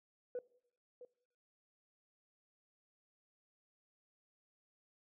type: tone with echo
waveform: sine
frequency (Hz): 493.9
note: B4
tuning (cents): 0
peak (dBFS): -36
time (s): 0.35-0.39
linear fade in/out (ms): 2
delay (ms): 660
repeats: 1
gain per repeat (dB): -14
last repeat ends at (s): 1.05
effects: noise-tail reverb RT60 0.7 s tail -22 dB re dry + tanh soft clip ceiling -35 dBFS